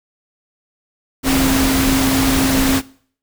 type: tone in noise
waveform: sine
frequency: 266.8 Hz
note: C4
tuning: 34 cents sharp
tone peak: -15 dBFS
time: 1.23-2.82 s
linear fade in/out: 50 ms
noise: pink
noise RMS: -18 dBFS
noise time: 1.23-2.82 s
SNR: 0 dB
effects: noise-tail reverb RT60 0.5 s tail -20 dB re dry